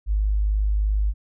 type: tone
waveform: sine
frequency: 51.5 Hz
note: G#1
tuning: 14 cents flat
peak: -18 dBFS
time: 0.06-1.14 s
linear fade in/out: 50 ms
effects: none